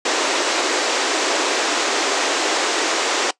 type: band-pass noise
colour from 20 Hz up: pink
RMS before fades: -20 dBFS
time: 0.05-3.31 s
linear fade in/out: 5 ms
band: 300 to 7800 Hz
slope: 48 dB/octave
effects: noise-tail reverb RT60 0.1 s tail -20 dB re dry